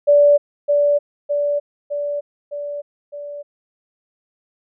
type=tone with echo; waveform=sine; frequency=580 Hz; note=D5; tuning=22 cents flat; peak=-8 dBFS; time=0.07-0.38 s; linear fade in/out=20 ms; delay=610 ms; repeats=5; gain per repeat=-4 dB; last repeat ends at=3.43 s; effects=none